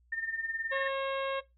sine tone with tremolo, 1811 Hz, A6, 49 cents sharp, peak -30 dBFS, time 0.12-0.88 s, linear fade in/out 5 ms, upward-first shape sine, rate 19 Hz, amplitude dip 75%
harmonic tone, 542 Hz, C#5, 39 cents flat, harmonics 1 / 2 / 3 / 4 / 5 / 6 / 7, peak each -31 / -37 / -41 / -43 / -45 / -47 / -48 dBFS, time 0.71-1.41 s, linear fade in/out 20 ms
effects noise-tail reverb RT60 0.2 s tail -18 dB re dry + added 60 Hz sine -63 dBFS peak until 1.57 s

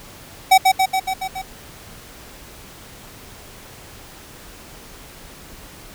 square tone with echo, 760 Hz, F#5, 46 cents sharp, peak -8 dBFS, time 0.51-0.58 s, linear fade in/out 10 ms, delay 140 ms, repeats 6, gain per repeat -3 dB, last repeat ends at 1.42 s, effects pink hiss -41 dBFS RMS until 5.94 s

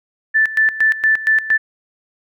sine tone with tremolo, 1760 Hz, A6, in tune, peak -10 dBFS, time 0.34-1.58 s, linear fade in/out 20 ms, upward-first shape square, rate 4.3 Hz, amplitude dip 80%, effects none

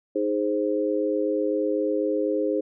sine chord, Ab major, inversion second, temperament equal, 311.1 / 415.3 / 523.3 Hz, Eb4 / Ab4 / C5, 0 / 0 / 0 cents, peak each -26 dBFS, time 0.15-2.61 s, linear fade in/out 10 ms, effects none

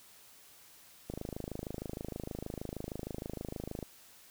click train, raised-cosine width 2 ms, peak -25 dBFS, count 73, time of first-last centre 1.1-3.827 s, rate 26.4 Hz, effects white hiss -58 dBFS RMS until 4.3 s

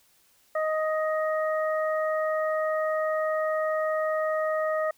harmonic tone, 625 Hz, D#5, 8 cents sharp, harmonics 1 / 2 / 3, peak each -25 / -31 / -35 dBFS, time 0.55-4.91 s, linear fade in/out 5 ms, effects white hiss -63 dBFS RMS until 4.97 s

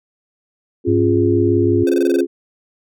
sine chord, Db major, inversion none, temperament equal with one note detuned, 270.9 / 349.2 / 415.3 Hz, Db4 / F4 / Ab4, -40 / 0 / 0 cents, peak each -18 / -15 / -19 dBFS, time 0.84-2.27 s, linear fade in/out 50 ms
sine tone with pitch glide, 102 to 101.24 Hz, G#2 to G#2, -31 to -44 cents, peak -18 dBFS, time 0.87-1.84 s, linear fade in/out 10 ms, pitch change -13 cents, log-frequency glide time 1.08-1.54 s
square tone bursts, 513 Hz, C5, 34 cents flat, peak -23 dBFS, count 8, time 1.87-2.208 s, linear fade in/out 2 ms, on 23 ms, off 22 ms
effects none

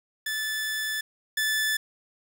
sawtooth tone pair in turn, 1745 / 1745 Hz, A6 / A6, -15 / -15 cents, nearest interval unison, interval 0 cents, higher neither, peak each -24 / -20 dBFS, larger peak second, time 0.26-1.01 / 1.37-1.77 s, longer first, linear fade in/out 5 ms, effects 8-bit

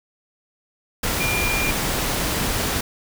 sine tone in noise, 2400 Hz, D7, 37 cents sharp, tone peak -23 dBFS, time 1.2-1.71 s, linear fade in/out 5 ms, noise pink, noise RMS -23 dBFS, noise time 1.03-2.81 s, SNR -3 dB, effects none

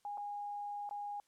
sine tone with dropouts, 820 Hz, G#5, 22 cents flat, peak -39 dBFS, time 0.05-1.2 s, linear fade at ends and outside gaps 1 ms, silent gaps 0.174-0.179 / 0.892-0.91 s, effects white hiss -75 dBFS RMS until 1.27 s + low-pass 10000 Hz 12 dB/octave

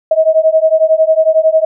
sine beating tone pair, 631 / 642 Hz, D#5 / E5, +24 / -46 cents, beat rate 11 Hz, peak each -10 dBFS, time 0.11-1.65 s, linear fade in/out 5 ms, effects none

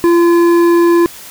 triangle tone with hard clipping, 342.1 Hz, F4, 36 cents flat, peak -8 dBFS, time 0.04-1.06 s, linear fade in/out 0 ms, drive 13 dB, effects white hiss -33 dBFS RMS until 1.3 s

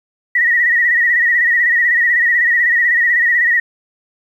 sine tone with vibrato, 1903 Hz, A#6, 35 cents sharp, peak -10 dBFS, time 0.35-3.6 s, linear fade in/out 5 ms, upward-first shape sine, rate 16 Hz, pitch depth 64 cents each way, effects 8-bit

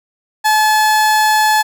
30% pulse tone, 860 Hz, A5, 40 cents flat, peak -7 dBFS, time 0.44-1.63 s, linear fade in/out 20 ms, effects none

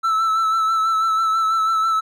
triangle tone with vibrato, 1318.5 Hz, E6, in tune, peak -14 dBFS, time 0.03-2.01 s, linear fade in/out 20 ms, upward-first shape sine, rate 6.1 Hz, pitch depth 28 cents each way, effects none

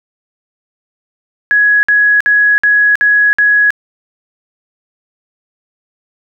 sine tone bursts, 1674 Hz, G#6, 13 cents sharp, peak -6 dBFS, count 6, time 1.51-3.705 s, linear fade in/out 0 ms, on 320 ms, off 55 ms, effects none

